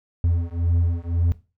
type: beating tone pair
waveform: triangle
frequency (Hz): 84.3 / 86.2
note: E2 / F2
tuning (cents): +39 / -22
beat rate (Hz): 1.9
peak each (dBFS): -20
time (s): 0.24-1.32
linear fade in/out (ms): 0
effects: noise-tail reverb RT60 0.3 s tail -17 dB re dry